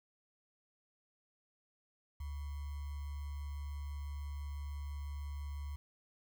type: tone with sample-and-hold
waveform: sine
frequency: 72 Hz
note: D2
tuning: 34 cents flat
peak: -39 dBFS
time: 2.2-5.76 s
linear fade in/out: 5 ms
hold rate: 1050 Hz
effects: none